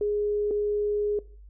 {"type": "tone pair in turn", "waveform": "sine", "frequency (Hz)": [415.3, 415.3], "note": ["G#4", "G#4"], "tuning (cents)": [0, 0], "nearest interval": "unison", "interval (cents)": 0, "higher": "neither", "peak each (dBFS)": -23, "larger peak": "neither", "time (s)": [[0.01, 0.51], [0.51, 1.19]], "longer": "second", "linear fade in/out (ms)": 2, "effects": ["noise-tail reverb RT60 0.5 s tail -21 dB re dry", "added 50 Hz sine -45 dBFS peak until 1.49 s"]}